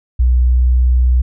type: tone with pitch glide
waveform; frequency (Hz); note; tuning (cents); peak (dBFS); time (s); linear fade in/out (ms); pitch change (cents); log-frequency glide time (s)
sine; 61.74 to 62.17; B1 to B1; 0 to +12; -8; 0.19-1.22; 10; +12; 0.44-0.61
effects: none

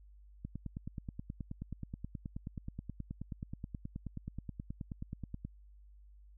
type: click train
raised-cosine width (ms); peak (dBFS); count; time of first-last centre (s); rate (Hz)
5; -28; 48; 0.45-5.45; 9.4
effects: added 50 Hz sine -55 dBFS peak until 6.37 s

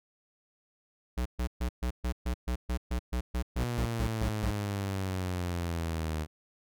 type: tone bursts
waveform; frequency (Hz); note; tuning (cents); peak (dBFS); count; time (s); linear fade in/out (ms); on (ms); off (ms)
square; 61.3; B1; -12; -29; 16; 1.17-4.512; 10; 87; 130
type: exponential sweep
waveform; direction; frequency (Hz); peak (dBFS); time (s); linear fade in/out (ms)
sawtooth; down; 123.47 to 76.7; -27; 3.56-6.27; 50
effects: none

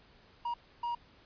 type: tone bursts at uneven times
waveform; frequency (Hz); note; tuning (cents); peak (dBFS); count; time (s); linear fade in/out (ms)
triangle; 950; A#5; +33; -30; 2; 0.45-0.54 / 0.83-0.95; 5
effects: pink hiss -61 dBFS RMS until 1.25 s + resampled to 11025 Hz

